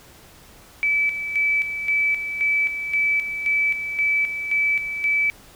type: tone with tremolo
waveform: sine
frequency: 2305 Hz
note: D7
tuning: 33 cents flat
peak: -17 dBFS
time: 0.83-5.3 s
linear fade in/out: 0 ms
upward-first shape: square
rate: 1.9 Hz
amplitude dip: 60%
effects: pink hiss -48 dBFS RMS until 5.55 s